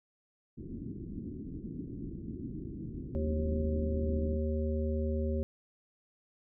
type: low-pass noise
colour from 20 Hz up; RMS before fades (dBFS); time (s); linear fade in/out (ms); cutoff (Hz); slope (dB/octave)
white; -41; 0.57-4.38; 20; 340; 48
type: harmonic tone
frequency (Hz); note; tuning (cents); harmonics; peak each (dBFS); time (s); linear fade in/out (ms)
77.5; D#2; -6; 1 / 3 / 5 / 7; -31 / -36 / -38 / -39; 3.15-5.43; 0
effects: none